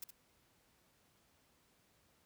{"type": "noise with echo", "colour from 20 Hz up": "blue", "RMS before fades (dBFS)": -44, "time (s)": [0.02, 0.04], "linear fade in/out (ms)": 5, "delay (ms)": 67, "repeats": 1, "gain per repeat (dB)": -8, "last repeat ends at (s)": 0.107, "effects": ["pink hiss -72 dBFS RMS until 2.25 s", "high-pass 60 Hz 12 dB/octave"]}